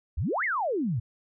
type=exponential two-way sweep; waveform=sine; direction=up then down; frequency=59.6 to 2217 to 103.3 Hz; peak=-25 dBFS; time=0.17-1 s; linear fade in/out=10 ms; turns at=0.44 s; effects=none